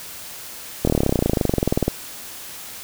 slowing click train, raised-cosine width 2 ms, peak -4 dBFS, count 29, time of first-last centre 0.85-1.88 s, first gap 24 ms, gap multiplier 1.03, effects white hiss -36 dBFS RMS until 2.83 s

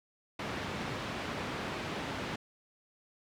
pink band-pass noise, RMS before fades -38 dBFS, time 0.39-2.36 s, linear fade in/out 5 ms, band 110 to 3300 Hz, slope 12 dB/octave, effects none

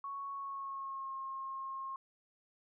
sine tone with pitch glide, 1108.7 to 1073.4 Hz, C#6 to C6, 0 to +44 cents, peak -39 dBFS, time 0.04-1.96 s, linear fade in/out 2 ms, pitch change -56 cents, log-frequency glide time 0.33-1.15 s, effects none

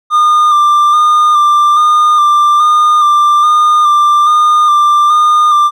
triangle tone with vibrato, 1201 Hz, D6, 38 cents sharp, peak -3 dBFS, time 0.1-5.71 s, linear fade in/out 50 ms, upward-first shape square, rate 1.2 Hz, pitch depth 23 cents each way, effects none

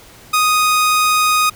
sawtooth tone, 1244.5 Hz, D#6, in tune, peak -8 dBFS, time 0.33-1.5 s, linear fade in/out 10 ms, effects pink hiss -42 dBFS RMS until 1.55 s

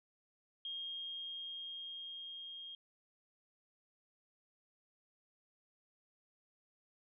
sine tone with level ramp, 3235 Hz, G#7, 46 cents flat, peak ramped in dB -40 to -46 dBFS, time 0.65-2.75 s, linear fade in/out 2 ms, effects none

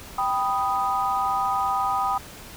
sine chord, G augmented, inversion none, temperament equal, 784 / 987.8 / 1244.5 Hz, G5 / B5 / D#6, 0 / 0 / 0 cents, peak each -25 / -27 / -25 dBFS, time 0.18-2.18 s, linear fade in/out 5 ms, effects pink hiss -42 dBFS RMS until 2.56 s

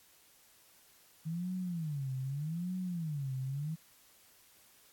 sine tone with vibrato, 155.56 Hz, D#3, in tune, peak -34 dBFS, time 1.25-3.76 s, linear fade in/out 20 ms, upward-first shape sine, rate 0.82 Hz, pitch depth 300 cents each way, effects white hiss -63 dBFS RMS until 4.92 s + AAC 64 kbps

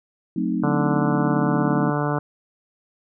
sine chord, F# diminished seventh, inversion none, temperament equal with one note detuned, 182.03 / 220 / 261.6 / 311.1 Hz, F#3 / A3 / C4 / Eb4, -28 / 0 / 0 / 0 cents, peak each -26 dBFS, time 0.36-1.9 s, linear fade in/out 5 ms
harmonic tone, 146.83 Hz, D3, in tune, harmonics 1 / 2 / 3 / 4 / 5 / 6 / 7 / 8 / 9 / 10, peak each -24 / -27 / -29 / -30 / -31 / -32 / -32 / -33 / -34 / -34 dBFS, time 0.63-2.19 s, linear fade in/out 5 ms
effects none

